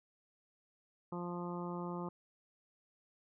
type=harmonic tone; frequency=175.3 Hz; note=F3; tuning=7 cents sharp; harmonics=1 / 2 / 3 / 4 / 5 / 6 / 7; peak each=-41 / -44 / -49 / -53 / -48 / -49 / -51 dBFS; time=1.12-2.09 s; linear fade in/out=5 ms; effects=none